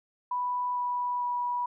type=tone with pitch steps; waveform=sine; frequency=987.8 / 981.5 / 975.3 Hz; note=B5 / B5 / B5; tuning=0 / -11 / -22 cents; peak=-27 dBFS; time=0.31-1.66 s; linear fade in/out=5 ms; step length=450 ms; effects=none